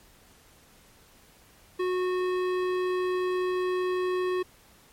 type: tone with hard clipping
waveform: sine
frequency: 365.8 Hz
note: F#4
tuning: 20 cents flat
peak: -27 dBFS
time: 1.79-4.43 s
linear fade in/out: 10 ms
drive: 15 dB
effects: pink hiss -57 dBFS RMS until 4.92 s + MP3 64 kbps